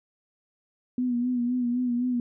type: tone with vibrato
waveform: sine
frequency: 245.4 Hz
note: B3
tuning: 11 cents flat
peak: -23 dBFS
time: 0.98-2.2 s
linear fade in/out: 2 ms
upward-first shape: sine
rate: 3.9 Hz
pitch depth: 47 cents each way
effects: none